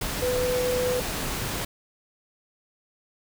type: tone in noise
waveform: sine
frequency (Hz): 498.8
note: B4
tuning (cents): +17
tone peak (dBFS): -23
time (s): 0.22-1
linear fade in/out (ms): 5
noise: pink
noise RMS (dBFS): -30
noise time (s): 0.01-1.65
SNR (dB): +4
effects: none